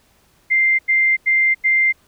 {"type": "tone bursts", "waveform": "sine", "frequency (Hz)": 2093, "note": "C7", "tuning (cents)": 0, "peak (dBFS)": -12, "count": 4, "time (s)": [0.5, 1.927], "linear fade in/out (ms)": 20, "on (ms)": 290, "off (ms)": 89, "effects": ["pink hiss -57 dBFS RMS until 2.07 s"]}